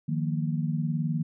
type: chord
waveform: sine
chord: Eb suspended second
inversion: none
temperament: just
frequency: 155.56 / 175.01 / 233.3 Hz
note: Eb3 / F3 / Bb3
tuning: 0 / +4 / +2 cents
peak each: -27 / -32 / -32 dBFS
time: 0.08-1.23 s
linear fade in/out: 10 ms
effects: none